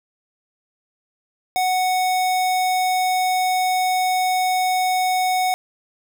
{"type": "tone", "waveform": "square", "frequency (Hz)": 740, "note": "F#5", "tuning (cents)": 0, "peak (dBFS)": -18, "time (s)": [1.56, 5.54], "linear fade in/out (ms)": 0, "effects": []}